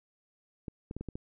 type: clicks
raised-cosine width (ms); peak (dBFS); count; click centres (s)
3; -25; 6; 0.682 / 0.911 / 0.966 / 1.01 / 1.087 / 1.155
effects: none